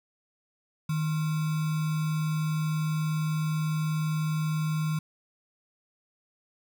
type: tone with sample-and-hold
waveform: sine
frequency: 156.1 Hz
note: D#3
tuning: 6 cents sharp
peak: -25 dBFS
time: 0.89-4.99 s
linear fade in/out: 5 ms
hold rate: 1225 Hz
effects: none